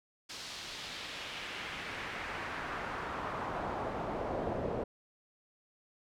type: noise with band-pass filter sweep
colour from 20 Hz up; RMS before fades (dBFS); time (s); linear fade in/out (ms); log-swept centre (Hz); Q
brown; -39; 0.29-4.84; 10; 5000 to 510; 1.4
effects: none